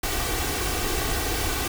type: noise with comb filter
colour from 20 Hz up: pink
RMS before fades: -26 dBFS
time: 0.03-1.68 s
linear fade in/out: 5 ms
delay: 2.6 ms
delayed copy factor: +0.65
effects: none